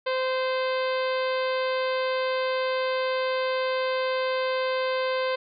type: harmonic tone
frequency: 518 Hz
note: C5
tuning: 17 cents flat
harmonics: 1 / 2 / 3 / 4 / 5 / 6 / 7 / 8 / 9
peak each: -25 / -31 / -35 / -37 / -39 / -41 / -42 / -43 / -44 dBFS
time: 0.06-5.36 s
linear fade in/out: 10 ms
effects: none